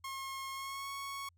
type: tone with pitch glide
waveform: sawtooth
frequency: 1078 to 1106.4 Hz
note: C#6 to C#6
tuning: -49 to -4 cents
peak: -36 dBFS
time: 0.04-1.29 s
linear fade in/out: 5 ms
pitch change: +45 cents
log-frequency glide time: 0.51-0.9 s
effects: added 86 Hz sine -66 dBFS peak until 1.37 s